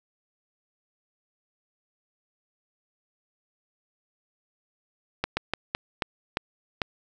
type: slowing click train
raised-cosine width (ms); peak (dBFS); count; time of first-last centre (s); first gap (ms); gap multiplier
0.3; -9; 7; 5.24-6.818; 130; 1.28
effects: none